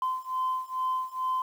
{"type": "beating tone pair", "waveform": "sine", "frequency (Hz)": [1029, 1031.3], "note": ["C6", "C6"], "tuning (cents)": [-29, -25], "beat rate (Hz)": 2.3, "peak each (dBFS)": [-30, -29], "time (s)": [0.02, 1.42], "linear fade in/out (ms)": 2, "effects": ["tanh soft clip ceiling -22 dBFS", "9-bit"]}